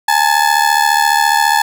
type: ring-modulated tone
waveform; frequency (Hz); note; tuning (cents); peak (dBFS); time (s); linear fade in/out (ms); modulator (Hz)
30% pulse; 863; A5; -34; -4; 0.08-1.62; 5; 37.3
effects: none